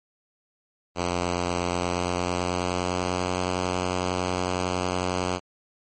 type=tone with pitch glide; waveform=5% pulse; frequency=88.3 to 90.94 Hz; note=F2 to F#2; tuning=+20 to -29 cents; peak=-13 dBFS; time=0.95-5.4 s; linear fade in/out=50 ms; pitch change=+51 cents; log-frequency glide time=1.65-3.32 s; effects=MP3 32 kbps